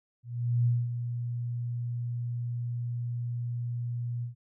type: tone with ADSR envelope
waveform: sine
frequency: 120 Hz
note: B2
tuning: 49 cents flat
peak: -21 dBFS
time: 0.23-4.35 s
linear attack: 430 ms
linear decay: 220 ms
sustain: -9 dB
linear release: 120 ms
effects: none